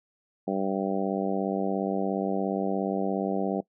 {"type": "harmonic tone", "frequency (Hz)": 97.1, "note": "G2", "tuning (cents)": -16, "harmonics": [2, 3, 4, 5, 6, 7, 8], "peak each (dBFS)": [-30, -32, -33, -34, -35, -35, -36], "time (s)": [0.47, 3.61], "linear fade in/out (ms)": 10, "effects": ["noise-tail reverb RT60 0.1 s tail -20 dB re dry"]}